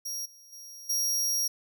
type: tone with level steps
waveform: sawtooth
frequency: 5640 Hz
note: F8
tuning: 16 cents sharp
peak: -30 / -49 / -41 / -23 dBFS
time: 0.05-1.48 s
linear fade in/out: 10 ms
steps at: 0.25 / 0.52 / 0.89 s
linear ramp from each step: 10 ms
effects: none